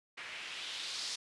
blue noise with low-pass filter sweep, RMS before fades -42 dBFS, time 0.17-1.16 s, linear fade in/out 10 ms, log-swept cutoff 2100 to 5100 Hz, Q 2, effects resampled to 24000 Hz

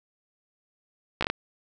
slowing click train, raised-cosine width 0.3 ms, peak -9 dBFS, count 5, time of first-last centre 1.21-1.3 s, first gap 15 ms, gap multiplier 1.28, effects none

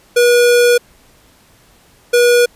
square tone pair in turn, 483 / 483 Hz, B4 / B4, -39 / -39 cents, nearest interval unison, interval 0 cents, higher neither, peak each -8 dBFS, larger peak neither, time 0.16-0.78 / 2.13-2.46 s, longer first, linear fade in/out 10 ms, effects pink hiss -49 dBFS RMS until 2.55 s + resampled to 32000 Hz

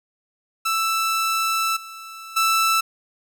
sawtooth tone with level steps, 1323 Hz, E6, 6 cents sharp, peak -16 / -32 / -13 dBFS, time 0.65-2.81 s, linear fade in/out 10 ms, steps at 1.76 / 2.36 s, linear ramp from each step 10 ms, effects none

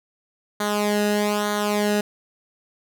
sawtooth tone with flanger, 207.7 Hz, G#3, in tune, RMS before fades -22 dBFS, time 0.6-2.01 s, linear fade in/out 5 ms, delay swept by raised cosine 0.38 to 0.9 ms, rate 1.1 Hz, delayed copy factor -0.75, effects none

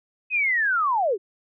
sine linear sweep, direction down, 2560 to 347.7 Hz, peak -19 dBFS, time 0.3-1.18 s, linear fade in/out 50 ms, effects none

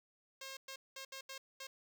5% pulse tone bursts at uneven times, 536 Hz, C5, 42 cents sharp, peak -34 dBFS, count 6, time 0.41-0.57 / 0.68-0.76 / 0.96-1.05 / 1.12-1.21 / 1.29-1.38 / 1.6-1.67 s, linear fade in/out 5 ms, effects none

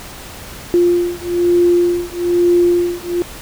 sine beating tone pair, 349.2 / 350.3 Hz, F4 / F4, 0 / +5 cents, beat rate 1.1 Hz, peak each -14 dBFS, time 0.74-3.22 s, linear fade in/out 0 ms, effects pink hiss -33 dBFS RMS until 3.41 s

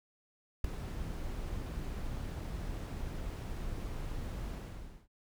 brown noise with ADSR envelope, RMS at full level -28 dBFS, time 0.64-5.08 s, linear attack 6 ms, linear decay 4 ms, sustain -11 dB, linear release 580 ms, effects none

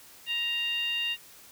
sine tone with frequency modulation, 2794 Hz, F7, in tune, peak -27 dBFS, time 0.26-1.17 s, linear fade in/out 50 ms, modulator 917 Hz, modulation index 0.63, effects white hiss -52 dBFS RMS until 1.51 s

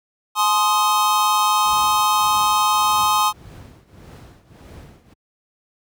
square chord, Ab major, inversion none, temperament equal with one note detuned, 849.5 / 1046.5 / 1244.5 Hz, Ab5 / C6 / Eb6, +39 / 0 / 0 cents, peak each -21 / -20 / -20 dBFS, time 0.35-3.33 s, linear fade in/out 50 ms
brown noise with tremolo, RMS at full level -34 dBFS, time 1.65-5.14 s, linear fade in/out 10 ms, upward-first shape triangle, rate 1.7 Hz, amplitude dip 85%
effects high-pass 80 Hz 12 dB/octave

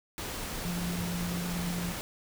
sine tone in noise, 174.61 Hz, F3, in tune, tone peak -32 dBFS, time 0.65-1.92 s, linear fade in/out 0 ms, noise pink, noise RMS -37 dBFS, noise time 0.18-2.01 s, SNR +2 dB, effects none

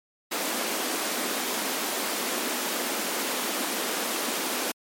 pink high-pass noise, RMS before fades -29 dBFS, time 0.31-4.72 s, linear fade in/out 10 ms, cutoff 220 Hz, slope 48 dB/octave, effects MP3 64 kbps

